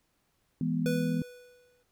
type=chord; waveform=sine; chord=E major; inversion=none; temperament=equal with one note detuned; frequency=164.81 / 207.7 / 245.2 Hz; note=E3 / G#3 / B3; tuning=0 / 0 / -12 cents; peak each=-30 / -35 / -30 dBFS; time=0.61-1.22 s; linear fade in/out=2 ms
type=tone with exponential decay; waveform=square; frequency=492.8 Hz; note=B4; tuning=4 cents flat; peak=-29 dBFS; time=0.86-1.83 s; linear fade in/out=0 ms; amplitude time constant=210 ms
effects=pink hiss -74 dBFS RMS until 1.91 s